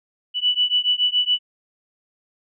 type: beating tone pair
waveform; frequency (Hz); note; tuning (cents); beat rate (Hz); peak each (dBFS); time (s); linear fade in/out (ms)
sine; 2960 / 2967.1; F#7 / F#7; 0 / +4; 7.1; -20; 0.34-1.39; 50
effects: none